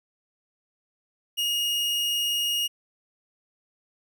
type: tone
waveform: 40% pulse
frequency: 2863 Hz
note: F7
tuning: 42 cents sharp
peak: -23 dBFS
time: 1.37-2.68 s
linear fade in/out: 20 ms
effects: none